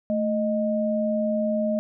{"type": "tone pair together", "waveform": "sine", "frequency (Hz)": [220, 619.4], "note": ["A3", "D#5"], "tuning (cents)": [0, -8], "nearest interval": "octave + tritone", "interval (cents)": 1792, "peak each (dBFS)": -24, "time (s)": [0.1, 1.79], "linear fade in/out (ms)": 0, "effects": []}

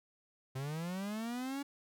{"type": "linear sweep", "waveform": "45% pulse", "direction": "up", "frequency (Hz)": [128.2, 284.8], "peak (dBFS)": -37, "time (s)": [0.55, 1.63], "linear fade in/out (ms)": 10, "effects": []}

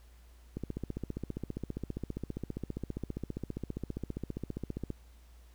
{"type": "click train", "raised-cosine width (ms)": 3, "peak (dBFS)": -23, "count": 66, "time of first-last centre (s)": [0.57, 4.903], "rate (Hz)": 15, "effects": ["added 59 Hz sine -54 dBFS peak until 5.54 s", "pink hiss -66 dBFS RMS until 5.54 s"]}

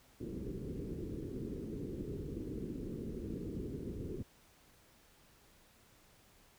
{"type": "low-pass noise", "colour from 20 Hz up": "white", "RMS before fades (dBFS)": -42, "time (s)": [0.2, 4.23], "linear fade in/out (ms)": 10, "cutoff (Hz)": 420, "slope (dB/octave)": 48, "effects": ["pink hiss -65 dBFS RMS until 6.58 s"]}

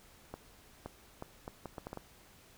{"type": "accelerating click train", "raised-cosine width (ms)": 1, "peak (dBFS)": -27, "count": 9, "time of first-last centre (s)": [0.34, 1.973], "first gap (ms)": 520, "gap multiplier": 0.7, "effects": ["pink hiss -60 dBFS RMS until 2.57 s"]}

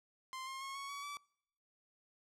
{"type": "tone with pitch steps", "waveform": "sawtooth", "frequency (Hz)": [1045, 1065.7, 1086.9, 1108.4, 1130.4, 1152.8], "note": ["C6", "C6", "C#6", "C#6", "C#6", "D6"], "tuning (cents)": [-2, 31, -34, -1, 34, -33], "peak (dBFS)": -39, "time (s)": [0.33, 1.17], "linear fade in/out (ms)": 0, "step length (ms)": 140, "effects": ["noise-tail reverb RT60 0.7 s tail -25 dB re dry", "low-pass 10000 Hz 12 dB/octave"]}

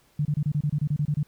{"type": "tone bursts", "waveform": "sine", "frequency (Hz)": 147.8, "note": "D3", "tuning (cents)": 11, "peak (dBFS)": -21, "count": 12, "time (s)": [0.19, 1.231], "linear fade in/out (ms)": 5, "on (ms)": 62, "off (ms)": 27, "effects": ["pink hiss -62 dBFS RMS until 1.27 s"]}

